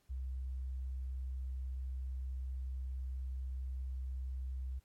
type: tone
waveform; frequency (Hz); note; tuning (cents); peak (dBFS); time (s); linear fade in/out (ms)
sine; 64.6; C2; -21; -37; 0.09-4.8; 20
effects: pink hiss -75 dBFS RMS until 4.84 s + MP3 64 kbps